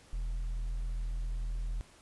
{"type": "tone with tanh clipping", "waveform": "sine", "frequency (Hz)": 41.2, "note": "E1", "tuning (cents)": 0, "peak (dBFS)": -33, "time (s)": [0.13, 1.81], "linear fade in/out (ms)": 0, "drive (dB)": 4, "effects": ["pink hiss -59 dBFS RMS until 2.01 s", "resampled to 24000 Hz"]}